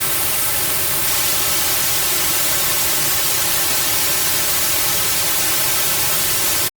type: noise with comb filter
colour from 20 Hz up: white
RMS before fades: -17 dBFS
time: 0-6.69 s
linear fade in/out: 20 ms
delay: 4.2 ms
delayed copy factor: -1
effects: Opus 32 kbps

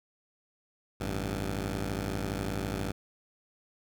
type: tone pair together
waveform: 10% pulse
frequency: 54.61 / 97.1 Hz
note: A1 / G2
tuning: -12 / -16 cents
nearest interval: minor seventh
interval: 996 cents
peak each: -26 dBFS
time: 1-2.92 s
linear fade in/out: 10 ms
effects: none

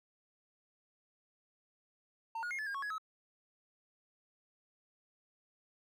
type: tone with pitch steps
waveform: triangle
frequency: 907 / 1442 / 2141 / 1729 / 1618 / 1105 / 1676 / 1286 Hz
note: A#5 / F#6 / C7 / A6 / G#6 / C#6 / G#6 / E6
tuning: -48 / -45 / +39 / -31 / -46 / -6 / +15 / -43 cents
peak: -35 dBFS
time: 2.35-2.982 s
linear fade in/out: 5 ms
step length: 79 ms
effects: none

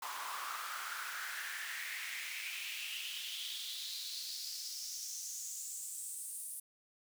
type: noise with high-pass filter sweep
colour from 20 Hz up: pink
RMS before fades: -43 dBFS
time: 0.02-6.6 s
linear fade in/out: 5 ms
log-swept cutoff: 1000 to 10000 Hz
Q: 4.3
effects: none

